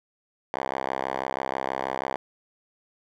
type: tone with band-pass filter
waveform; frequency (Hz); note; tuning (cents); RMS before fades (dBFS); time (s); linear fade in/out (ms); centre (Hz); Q
5% pulse; 66.2; C2; +21; -30; 0.54-2.16; 0; 1000; 1.4
effects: none